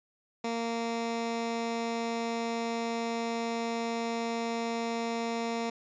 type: tone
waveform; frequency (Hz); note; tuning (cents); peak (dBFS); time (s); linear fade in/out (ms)
15% pulse; 231.1; A#3; -15; -24; 0.44-5.7; 5
effects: resampled to 16000 Hz